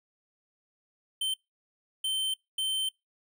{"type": "tone bursts at uneven times", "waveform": "square", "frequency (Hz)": 3100, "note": "G7", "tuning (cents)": -20, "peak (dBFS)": -28, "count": 3, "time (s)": [[1.21, 1.34], [2.04, 2.34], [2.58, 2.89]], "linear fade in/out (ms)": 5, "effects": ["noise-tail reverb RT60 0.2 s tail -24 dB re dry"]}